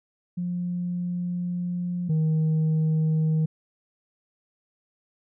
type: tone pair in turn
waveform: sine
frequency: 176.8 / 157.51 Hz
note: F3 / D#3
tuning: +22 / +22 cents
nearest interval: major second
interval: 200 cents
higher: first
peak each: -25 / -17 dBFS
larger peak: second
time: 0.37-2.09 / 2.09-3.46 s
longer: first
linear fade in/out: 10 ms
effects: tanh soft clip ceiling -19 dBFS